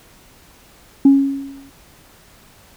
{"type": "tone with exponential decay", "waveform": "sine", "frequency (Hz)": 275.3, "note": "C#4", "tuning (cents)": -12, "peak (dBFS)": -3, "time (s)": [1.05, 1.7], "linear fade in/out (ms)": 5, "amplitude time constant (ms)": 140, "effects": ["tanh soft clip ceiling -2 dBFS", "pink hiss -48 dBFS RMS until 2.76 s"]}